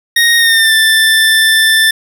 25% pulse tone with pitch glide, 1864.7 to 1771.3 Hz, A#6 to A6, 0 to +11 cents, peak -3 dBFS, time 0.16-1.91 s, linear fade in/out 5 ms, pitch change -89 cents, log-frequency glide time 0.37-0.73 s, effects none

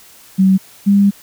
sine tone pair in turn, 190.5 / 200.3 Hz, G3 / G3, -49 / +38 cents, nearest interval minor second, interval 87 cents, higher second, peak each -7 dBFS, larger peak neither, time 0.38-0.58 / 0.86-1.11 s, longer second, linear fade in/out 20 ms, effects white hiss -43 dBFS RMS until 1.22 s

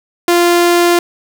sawtooth tone, 347.3 Hz, F4, 10 cents flat, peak -4 dBFS, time 0.28-0.99 s, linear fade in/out 2 ms, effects none

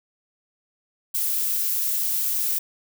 violet noise, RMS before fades -24 dBFS, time 1.14-2.59 s, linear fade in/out 10 ms, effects none

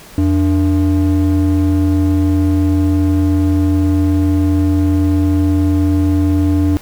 triangle ring-modulated tone, 189.4 Hz, F#3, 41 cents sharp, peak -5 dBFS, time 0.18-6.77 s, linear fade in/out 0 ms, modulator 103 Hz, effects pink hiss -38 dBFS RMS until 6.81 s

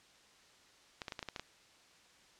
clicks, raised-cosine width 0.2 ms, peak -23 dBFS, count 8, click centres 1.018 / 1.082 / 1.122 / 1.192 / 1.228 / 1.287 / 1.362 / 1.396 s, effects white hiss -63 dBFS RMS until 2.39 s + low-pass 6000 Hz 12 dB/octave

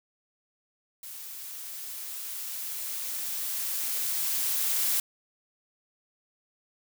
blue noise with level ramp, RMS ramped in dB -42 to -26 dBFS, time 1.03-5 s, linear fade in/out 2 ms, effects none

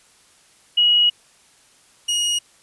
sine / sawtooth tone pair in turn, 2904 / 2882 Hz, F#7 / F#7, -33 / -46 cents, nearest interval unison, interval 13 cents, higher first, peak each -12 / -15 dBFS, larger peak first, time 0.77-1.1 / 2.08-2.39 s, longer first, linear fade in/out 10 ms, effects white hiss -54 dBFS RMS until 2.62 s + resampled to 24000 Hz

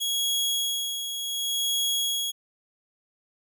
sawtooth tone with tremolo, 3322 Hz, G#7, in tune, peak -20 dBFS, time 0-2.32 s, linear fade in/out 20 ms, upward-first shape sine, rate 0.68 Hz, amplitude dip 55%, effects none

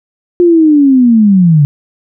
sine linear sweep, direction down, 356.2 to 140 Hz, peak -3 dBFS, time 0.4-1.65 s, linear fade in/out 0 ms, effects none

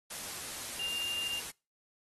sine tone in noise, 2800 Hz, F7, 4 cents sharp, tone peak -33 dBFS, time 0.79-1.4 s, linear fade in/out 10 ms, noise white, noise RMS -41 dBFS, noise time 0.1-1.51 s, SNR +5 dB, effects noise-tail reverb RT60 0.3 s tail -25 dB re dry + AAC 32 kbps

